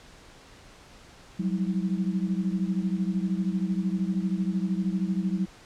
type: tone cluster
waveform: sine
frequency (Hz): 182.9 / 195.8 / 322.7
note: F#3 / G3 / E4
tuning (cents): -20 / -2 / -37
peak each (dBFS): -27 / -28 / -36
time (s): 1.39-5.46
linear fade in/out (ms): 10
effects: pink hiss -51 dBFS RMS until 5.65 s + low-pass 7000 Hz 12 dB/octave